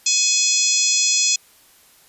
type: harmonic tone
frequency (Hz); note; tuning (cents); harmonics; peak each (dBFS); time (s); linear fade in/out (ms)
845; G#5; +30; 3 / 4 / 5 / 6 / 7 / 8 / 9; -25 / -25 / -25 / -23 / -21 / -21 / -24; 0.06-1.36; 5
effects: white hiss -52 dBFS RMS until 2.08 s + resampled to 32000 Hz